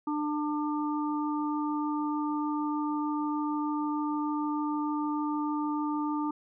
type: harmonic tone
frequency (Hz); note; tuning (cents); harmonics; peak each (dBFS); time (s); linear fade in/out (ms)
298.9; D4; +31; 1 / 3 / 4; -29 / -35 / -37; 0.07-6.31; 5
effects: none